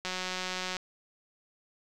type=click train; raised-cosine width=0.2 ms; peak=-17 dBFS; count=133; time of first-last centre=0.05-0.767 s; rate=184 Hz; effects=none